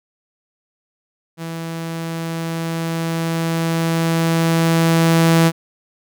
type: tone with level ramp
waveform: sawtooth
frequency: 164.81 Hz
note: E3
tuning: in tune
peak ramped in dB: -22 to -6 dBFS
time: 1.37-5.52 s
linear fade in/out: 50 ms
effects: none